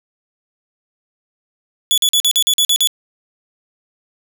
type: tone bursts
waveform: sawtooth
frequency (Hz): 3423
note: A7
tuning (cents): -48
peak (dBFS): -8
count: 9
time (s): 1.91-2.873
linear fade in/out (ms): 0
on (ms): 67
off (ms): 45
effects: none